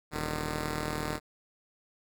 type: tone pair together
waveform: 5% pulse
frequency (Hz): 40.21 / 151.7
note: E1 / D#3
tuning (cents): -42 / -44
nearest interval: octave + major seventh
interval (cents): 2298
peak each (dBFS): -23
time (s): 0.11-1.2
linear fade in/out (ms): 50
effects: none